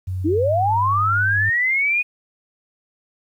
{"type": "tone with pitch glide", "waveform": "sine", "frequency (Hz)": [92.6, 100.4], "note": ["F#2", "G2"], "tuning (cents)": [2, 42], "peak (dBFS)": -22, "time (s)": [0.07, 1.5], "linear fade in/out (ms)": 10, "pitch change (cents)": 140, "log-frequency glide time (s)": [0.37, 0.52]}
{"type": "linear sweep", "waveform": "sine", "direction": "up", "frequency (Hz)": [282.7, 2489], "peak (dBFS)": -16, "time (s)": [0.24, 2.03], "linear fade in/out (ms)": 20}
{"effects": ["9-bit"]}